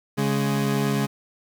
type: tone pair together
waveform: 30% pulse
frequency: 139.08 / 207.7 Hz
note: C#3 / G#3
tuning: +6 / 0 cents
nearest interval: perfect fifth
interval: 694 cents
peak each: -21 dBFS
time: 0.17-1.07 s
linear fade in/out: 20 ms
effects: 9-bit